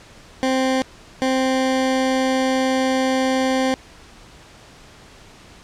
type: tone bursts at uneven times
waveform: 20% pulse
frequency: 261.6 Hz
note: C4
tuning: in tune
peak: -12 dBFS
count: 2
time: 0.43-0.82 / 1.22-3.74 s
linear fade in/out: 0 ms
effects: pink hiss -45 dBFS RMS until 5.63 s + low-pass 7000 Hz 12 dB/octave